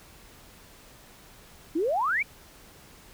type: exponential sweep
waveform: sine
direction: up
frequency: 296.9 to 2422 Hz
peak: -23 dBFS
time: 1.75-2.23 s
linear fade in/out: 10 ms
effects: pink hiss -52 dBFS RMS until 3.13 s